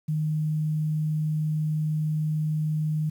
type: tone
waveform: sine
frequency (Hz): 154.4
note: D#3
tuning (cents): -13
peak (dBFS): -23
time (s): 0.08-3.1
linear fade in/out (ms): 10
effects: 9-bit